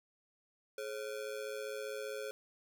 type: ring-modulated tone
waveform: square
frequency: 482.5 Hz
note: B4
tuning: 40 cents flat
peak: -37 dBFS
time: 0.78-2.31 s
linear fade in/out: 0 ms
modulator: 57.6 Hz
effects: none